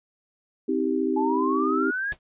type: chord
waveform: sine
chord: C minor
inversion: none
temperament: equal with one note detuned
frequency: 261.6 / 318 / 392 Hz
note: C4 / Eb4 / G4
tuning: 0 / +38 / 0 cents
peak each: -26 dBFS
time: 0.68-1.91 s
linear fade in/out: 10 ms
type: exponential sweep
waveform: sine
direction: up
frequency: 845 to 1700 Hz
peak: -25 dBFS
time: 1.16-2.13 s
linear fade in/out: 10 ms
type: noise with exponential decay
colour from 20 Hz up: pink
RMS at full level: -34 dBFS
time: 2.12-2.19 s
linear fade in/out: 1 ms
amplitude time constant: 15 ms
effects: resampled to 8000 Hz